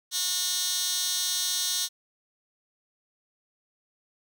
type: tone with high-pass filter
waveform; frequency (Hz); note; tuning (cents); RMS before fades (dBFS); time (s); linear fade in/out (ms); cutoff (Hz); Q
15% pulse; 364.1; F#4; -28; -28; 0.11-1.89; 50; 4600; 2
effects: none